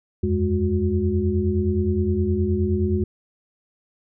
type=tone cluster; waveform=sine; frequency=82.8 / 92.4 / 207.5 / 364.6 Hz; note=E2 / F#2 / G#3 / F#4; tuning=+8 / -2 / -1 / -25 cents; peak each=-24 dBFS; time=0.23-3.04 s; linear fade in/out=5 ms; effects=none